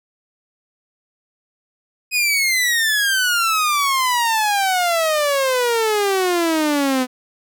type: exponential sweep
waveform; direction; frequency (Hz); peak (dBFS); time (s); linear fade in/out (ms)
sawtooth; down; 2520 to 250; -12; 2.11-7.07; 50
effects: none